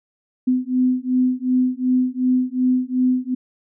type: beating tone pair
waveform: sine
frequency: 252.5 / 255.2 Hz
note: B3 / C4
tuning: +39 / -43 cents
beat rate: 2.7 Hz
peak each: -19 / -19 dBFS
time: 0.47-3.35 s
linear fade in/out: 10 ms
effects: none